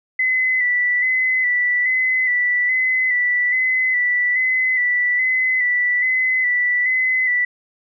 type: tone with vibrato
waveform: sine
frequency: 1999 Hz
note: B6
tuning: 20 cents sharp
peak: -15 dBFS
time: 0.19-7.45 s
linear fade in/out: 5 ms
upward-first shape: square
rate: 1.2 Hz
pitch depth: 28 cents each way
effects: none